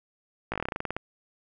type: slowing click train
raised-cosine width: 0.5 ms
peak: -15 dBFS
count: 14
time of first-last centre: 0.52-0.966 s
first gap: 17 ms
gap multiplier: 1.11
effects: none